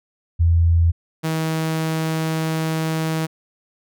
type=tone pair in turn; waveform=sine / sawtooth; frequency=84 / 159.86 Hz; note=E2 / D#3; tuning=+33 / +47 cents; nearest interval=major seventh; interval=1114 cents; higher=second; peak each=-12 / -16 dBFS; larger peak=first; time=0.39-0.92 / 1.23-3.27 s; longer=second; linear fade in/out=20 ms; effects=none